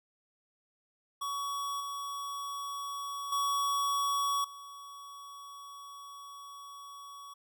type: tone with level steps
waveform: square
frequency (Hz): 1125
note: C#6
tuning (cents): +25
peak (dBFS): -34 / -37 / -29 / -46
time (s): 1.21-7.34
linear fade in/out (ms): 10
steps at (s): 1.8 / 3.32 / 4.44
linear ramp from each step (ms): 5
effects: none